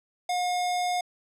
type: tone with notch filter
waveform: square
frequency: 718 Hz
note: F5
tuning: 48 cents sharp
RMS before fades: -27 dBFS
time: 0.29-1.01 s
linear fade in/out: 5 ms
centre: 1400 Hz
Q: 0.9
effects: low-pass 9000 Hz 12 dB/octave